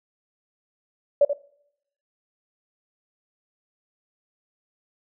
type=tone with echo; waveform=sine; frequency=573 Hz; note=D5; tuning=43 cents flat; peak=-12 dBFS; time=1.21-1.25 s; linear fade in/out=5 ms; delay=83 ms; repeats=1; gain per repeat=-9 dB; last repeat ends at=1.333 s; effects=noise-tail reverb RT60 0.7 s tail -20 dB re dry